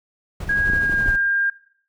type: noise with tremolo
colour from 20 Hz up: brown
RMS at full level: -26 dBFS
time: 0.4-1.16 s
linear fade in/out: 5 ms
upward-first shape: sine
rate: 12 Hz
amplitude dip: 45%
type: tone with pitch glide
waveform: sine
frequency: 1642 to 1604.5 Hz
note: G#6 to G6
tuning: -20 to +40 cents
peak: -17 dBFS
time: 0.49-1.5 s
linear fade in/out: 5 ms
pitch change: -40 cents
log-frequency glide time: 0.7-1.13 s
type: clicks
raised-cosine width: 3 ms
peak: -17 dBFS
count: 5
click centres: 0.7 / 0.735 / 0.896 / 0.941 / 1.061 s
effects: noise-tail reverb RT60 0.6 s tail -17 dB re dry